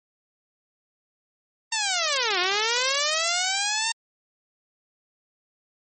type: linear two-way sweep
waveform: 5% pulse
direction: down then up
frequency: 919 to 349.2 to 919 Hz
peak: -10 dBFS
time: 1.72-3.92 s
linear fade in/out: 5 ms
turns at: 2.39 s
effects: MP3 32 kbps